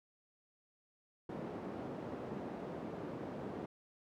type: band-pass noise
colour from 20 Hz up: white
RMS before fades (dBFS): -44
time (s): 1.29-3.66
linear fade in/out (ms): 5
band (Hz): 150 to 450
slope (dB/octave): 12
effects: none